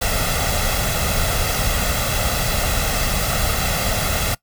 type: noise with comb filter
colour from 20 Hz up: pink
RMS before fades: -20 dBFS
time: 0.01-4.35 s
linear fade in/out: 10 ms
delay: 1.5 ms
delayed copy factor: +0.65
effects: noise-tail reverb RT60 0.1 s tail -21 dB re dry